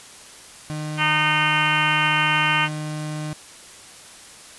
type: tone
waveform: 35% pulse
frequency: 152.6 Hz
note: D#3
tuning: 33 cents flat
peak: -25 dBFS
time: 0.7-3.33 s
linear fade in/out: 0 ms
type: harmonic tone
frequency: 306.5 Hz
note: D#4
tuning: 26 cents flat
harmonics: 3 / 4 / 5 / 6 / 7 / 8 / 9 / 10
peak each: -25 / -25 / -25 / -28 / -26 / -27 / -25 / -26 dBFS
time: 0.97-2.69 s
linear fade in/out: 50 ms
effects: white hiss -43 dBFS RMS until 4.58 s + resampled to 24000 Hz